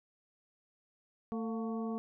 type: harmonic tone with a mistuned harmonic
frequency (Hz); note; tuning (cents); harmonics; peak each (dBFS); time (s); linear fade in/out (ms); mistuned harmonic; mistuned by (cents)
223.9; A3; +30; 1 / 2 / 3 / 4 / 5; -35 / -41 / -46 / -52 / -48; 1.32-1.98; 0; 3; +75
effects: none